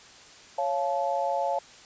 sine chord, Db augmented, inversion none, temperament just, 554.4 / 693 / 866.2 Hz, Db5 / F5 / A5, 0 / -14 / -27 cents, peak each -29 dBFS, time 0.58-1.59 s, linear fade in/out 5 ms, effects white hiss -50 dBFS RMS until 1.85 s + resampled to 16000 Hz

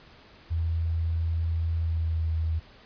sine tone with pitch glide, 82.41 to 80.53 Hz, E2 to E2, 0 to -40 cents, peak -24 dBFS, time 0.5-2.6 s, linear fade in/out 20 ms, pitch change -40 cents, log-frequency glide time 1.77-2.36 s, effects pink hiss -53 dBFS RMS until 2.85 s + resampled to 11025 Hz

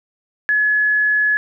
sine tone, 1700 Hz, G#6, 40 cents sharp, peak -13 dBFS, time 0.49-1.37 s, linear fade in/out 0 ms, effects none

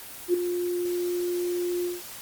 sine tone with ADSR envelope, 353.5 Hz, F4, 21 cents sharp, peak -16 dBFS, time 0.28-2.02 s, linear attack 59 ms, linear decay 7 ms, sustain -9 dB, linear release 170 ms, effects white hiss -41 dBFS RMS until 2.21 s + Opus 24 kbps

